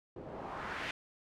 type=noise with low-pass filter sweep; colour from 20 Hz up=white; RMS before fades=-42 dBFS; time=0.16-0.91 s; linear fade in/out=2 ms; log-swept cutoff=420 to 2500 Hz; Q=1.5; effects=none